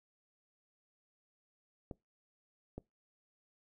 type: clicks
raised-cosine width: 2 ms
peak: -29 dBFS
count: 2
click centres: 1.912 / 2.78 s
effects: noise-tail reverb RT60 0.2 s tail -23 dB re dry